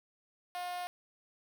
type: tone with high-pass filter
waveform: 5% pulse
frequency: 356.7 Hz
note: F4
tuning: 37 cents sharp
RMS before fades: -39 dBFS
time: 0.55-0.87 s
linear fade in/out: 0 ms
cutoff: 740 Hz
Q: 7.8
effects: 10-bit